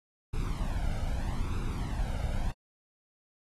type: noise with flanger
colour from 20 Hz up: brown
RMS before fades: -31 dBFS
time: 0.33-2.52 s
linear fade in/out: 10 ms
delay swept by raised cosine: 0.78 to 1.38 ms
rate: 0.79 Hz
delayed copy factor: +0.7
effects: AAC 32 kbps